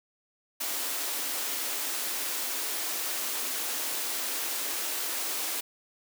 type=high-pass noise; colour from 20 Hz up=white; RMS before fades=-32 dBFS; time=0.6-5.61 s; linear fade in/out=10 ms; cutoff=240 Hz; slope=96 dB/octave; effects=none